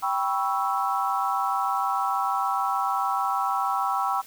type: chord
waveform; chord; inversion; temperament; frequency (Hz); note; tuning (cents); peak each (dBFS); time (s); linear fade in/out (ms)
sine; C# half-diminished seventh; second; equal with one note detuned; 784 / 982.1 / 1108.7 / 1318.5; G5 / B5 / C#6 / E6; 0 / -10 / 0 / 0; -27 / -29 / -29 / -28; 0.02-4.22; 20
effects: white hiss -48 dBFS RMS until 4.26 s